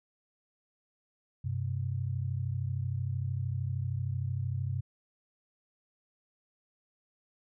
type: tone pair together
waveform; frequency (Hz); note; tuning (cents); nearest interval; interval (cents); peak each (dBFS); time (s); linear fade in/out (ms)
sine; 96.22 / 129.3; G2 / C3; -32 / -20; perfect fourth; 512; -33 / -33; 1.44-4.81; 10
effects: none